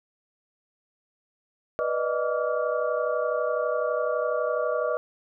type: tone cluster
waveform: sine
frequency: 490.7 / 594 / 626 / 1151 / 1398 Hz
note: B4 / D5 / D#5 / D6 / F6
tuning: -11 / +20 / +10 / -35 / +1 cents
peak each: -28 / -30 / -28 / -32 / -36 dBFS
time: 1.79-4.97 s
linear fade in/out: 0 ms
effects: none